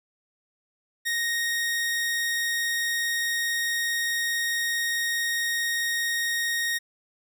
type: tone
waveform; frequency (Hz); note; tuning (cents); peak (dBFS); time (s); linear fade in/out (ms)
sawtooth; 1864.7; A#6; 0; -21; 1.05-6.79; 20
effects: none